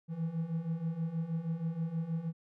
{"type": "beating tone pair", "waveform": "triangle", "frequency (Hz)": [160, 166.3], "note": ["D#3", "E3"], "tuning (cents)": [49, 16], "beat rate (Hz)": 6.3, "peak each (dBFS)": [-36, -32], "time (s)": [0.08, 2.33], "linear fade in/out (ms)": 50, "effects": []}